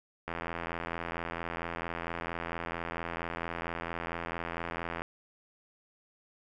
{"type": "click train", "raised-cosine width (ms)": 0.5, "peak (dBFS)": -20, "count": 401, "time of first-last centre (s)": [0.28, 5.019], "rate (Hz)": 84.4, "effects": []}